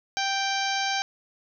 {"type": "harmonic tone", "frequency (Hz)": 784, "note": "G5", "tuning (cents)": 0, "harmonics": [1, 2, 3, 4, 5, 6, 7, 8], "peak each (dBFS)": [-28, -31, -33, -34, -35, -36, -36, -37], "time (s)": [0.17, 1.02], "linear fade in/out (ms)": 0, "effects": []}